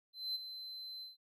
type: tone with ADSR envelope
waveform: triangle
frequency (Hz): 4070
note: C8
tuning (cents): -49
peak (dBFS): -33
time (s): 0.13-1.17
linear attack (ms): 220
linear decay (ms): 22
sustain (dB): -10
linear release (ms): 150
effects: none